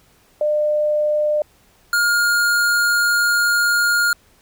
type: tone pair in turn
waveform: sine / square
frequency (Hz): 601 / 1418.7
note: D5 / F6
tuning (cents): +40 / +27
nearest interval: octave + minor third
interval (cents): 1487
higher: second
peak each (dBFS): -15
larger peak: neither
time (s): 0.41-1.42 / 1.93-4.13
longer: second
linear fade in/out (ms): 2
effects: pink hiss -55 dBFS RMS until 4.41 s